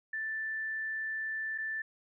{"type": "tone with dropouts", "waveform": "sine", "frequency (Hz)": 1764, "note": "A6", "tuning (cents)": 4, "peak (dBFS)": -33, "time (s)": [0.13, 1.82], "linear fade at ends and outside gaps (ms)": 5, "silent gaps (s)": [1.579, 1.583], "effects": []}